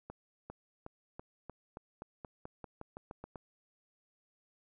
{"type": "accelerating click train", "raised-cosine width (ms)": 1, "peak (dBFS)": -30, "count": 15, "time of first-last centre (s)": [0.1, 3.358], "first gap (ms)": 400, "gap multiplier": 0.91, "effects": []}